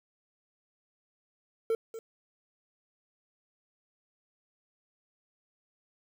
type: tone with echo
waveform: triangle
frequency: 451.3 Hz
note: A4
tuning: 44 cents sharp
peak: -23 dBFS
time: 1.7-1.75 s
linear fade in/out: 2 ms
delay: 240 ms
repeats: 1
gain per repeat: -13 dB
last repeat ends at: 1.99 s
effects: 9-bit